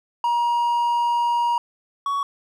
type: tone pair in turn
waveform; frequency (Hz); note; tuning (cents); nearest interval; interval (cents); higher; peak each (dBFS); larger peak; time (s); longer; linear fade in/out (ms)
triangle; 950 / 1121.3; A#5 / C#6; +33 / +20; minor third; 287; second; -16 / -19; first; 0.24-1.58 / 2.06-2.23; first; 2
effects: none